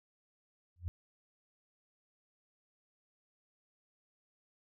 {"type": "tone with exponential growth", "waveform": "sine", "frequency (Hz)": 87, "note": "F2", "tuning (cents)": -6, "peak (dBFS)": -30, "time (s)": [0.76, 0.88], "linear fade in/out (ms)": 0, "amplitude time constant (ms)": 24, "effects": []}